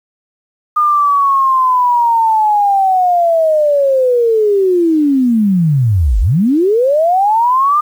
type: linear two-way sweep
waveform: sine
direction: down then up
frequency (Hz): 1220 to 43.71 to 1220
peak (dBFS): -8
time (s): 0.76-7.81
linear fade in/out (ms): 10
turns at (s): 6.2
effects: 7-bit